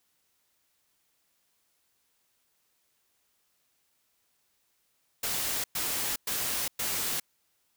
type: noise bursts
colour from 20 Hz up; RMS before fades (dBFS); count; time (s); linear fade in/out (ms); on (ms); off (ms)
white; -31; 4; 5.23-7.2; 5; 410; 110
effects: white hiss -73 dBFS RMS until 7.76 s